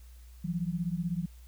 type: beating tone pair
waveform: sine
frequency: 166 / 182 Hz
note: E3 / F#3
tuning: +12 / -28 cents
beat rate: 16 Hz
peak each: -32 / -33 dBFS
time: 0.44-1.26 s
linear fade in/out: 10 ms
effects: added 60 Hz sine -48 dBFS peak until 1.47 s + white hiss -63 dBFS RMS until 1.47 s